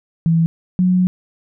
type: tone pair in turn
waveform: sine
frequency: 164.81 / 182.55 Hz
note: E3 / F#3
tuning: 0 / -23 cents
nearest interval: major second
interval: 177 cents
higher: second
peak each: -11 dBFS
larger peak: neither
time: 0.26-0.46 / 0.79-1.07 s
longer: second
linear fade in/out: 0 ms
effects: none